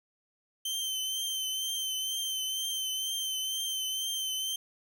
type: tone with vibrato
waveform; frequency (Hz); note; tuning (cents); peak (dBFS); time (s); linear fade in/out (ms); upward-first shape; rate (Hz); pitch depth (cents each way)
sawtooth; 3103; G7; -18; -28; 0.65-4.56; 5; triangle; 2.1; 38
effects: none